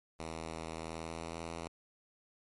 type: tone with pitch glide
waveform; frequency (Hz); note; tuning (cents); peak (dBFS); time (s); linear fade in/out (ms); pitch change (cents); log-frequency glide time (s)
5% pulse; 81 to 83.13; E2 to E2; -30 to +15; -29; 0.19-1.68; 10; +45; 0.79-1.45
effects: MP3 48 kbps